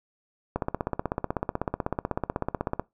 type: click train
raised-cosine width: 1 ms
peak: -12 dBFS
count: 37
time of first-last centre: 0.56-2.796 s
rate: 16.1 Hz
effects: noise-tail reverb RT60 0.2 s tail -22 dB re dry